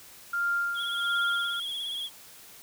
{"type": "tone with tremolo", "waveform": "sine", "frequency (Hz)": 1396.9, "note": "F6", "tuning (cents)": 0, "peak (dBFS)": -24, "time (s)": [0.33, 1.6], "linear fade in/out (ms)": 5, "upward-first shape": "sine", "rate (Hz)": 1.4, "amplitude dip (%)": 60}
{"type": "tone with vibrato", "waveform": "triangle", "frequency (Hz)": 3318, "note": "G#7", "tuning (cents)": -2, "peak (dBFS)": -30, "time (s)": [0.74, 2.1], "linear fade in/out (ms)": 50, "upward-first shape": "triangle", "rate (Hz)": 17, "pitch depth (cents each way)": 65}
{"effects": ["white hiss -50 dBFS RMS until 2.62 s"]}